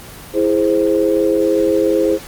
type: chord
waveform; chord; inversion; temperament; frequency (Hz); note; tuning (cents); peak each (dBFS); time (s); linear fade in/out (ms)
sine; E augmented; none; equal; 329.6 / 415.3 / 523.3; E4 / G#4 / B#4; 0 / 0 / 0; -16; 0.33-2.19; 50
effects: pink hiss -35 dBFS RMS until 2.27 s + Opus 24 kbps